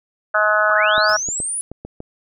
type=harmonic tone; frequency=211.9 Hz; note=G#3; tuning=35 cents sharp; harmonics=3 / 4 / 5 / 6 / 7 / 8; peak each=-19 / -26 / -26 / -19 / -17 / -26 dBFS; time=0.34-1.17 s; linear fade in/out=10 ms
type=linear sweep; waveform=sine; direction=up; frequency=1003 to 10140 Hz; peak=-21 dBFS; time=0.7-1.61 s; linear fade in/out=0 ms
type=clicks; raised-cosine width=2 ms; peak=-18 dBFS; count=6; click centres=0.98 / 1.287 / 1.402 / 1.716 / 1.85 / 2.004 s
type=noise with exponential decay; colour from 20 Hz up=pink; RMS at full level=-36 dBFS; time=1.09-1.33 s; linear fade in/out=0 ms; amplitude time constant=52 ms
effects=none